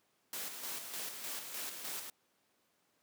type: noise with tremolo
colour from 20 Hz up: white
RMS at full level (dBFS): -41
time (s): 0.33-2.1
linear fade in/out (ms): 2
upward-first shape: square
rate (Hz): 3.3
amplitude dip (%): 45
effects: pink hiss -75 dBFS RMS until 3.02 s + high-pass 200 Hz 12 dB/octave